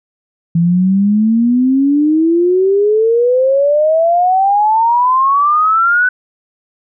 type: exponential sweep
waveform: sine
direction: up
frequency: 165.5 to 1507 Hz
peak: -8 dBFS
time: 0.55-6.09 s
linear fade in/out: 5 ms
effects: none